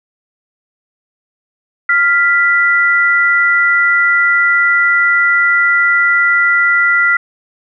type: tone pair together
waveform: sine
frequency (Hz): 1396.9 / 1977.6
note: F6 / B6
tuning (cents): 0 / +2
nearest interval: tritone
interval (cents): 602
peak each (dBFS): -11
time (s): 1.89-7.17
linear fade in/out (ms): 5
effects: none